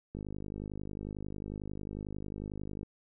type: click train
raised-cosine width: 3 ms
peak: -27 dBFS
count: 138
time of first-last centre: 0.15-2.831 s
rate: 51.1 Hz
effects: none